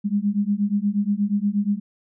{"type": "beating tone pair", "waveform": "sine", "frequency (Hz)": [200, 208.4], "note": ["G3", "G#3"], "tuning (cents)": [35, 6], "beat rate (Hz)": 8.4, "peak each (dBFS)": -22, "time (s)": [0.04, 1.8], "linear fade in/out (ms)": 20, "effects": []}